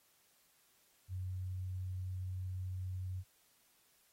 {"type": "tone", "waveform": "sine", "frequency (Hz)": 92.5, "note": "F#2", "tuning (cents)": 0, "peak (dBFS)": -38, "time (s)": [1.08, 3.24], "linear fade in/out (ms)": 50, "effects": ["white hiss -71 dBFS RMS until 4.12 s", "AAC 48 kbps"]}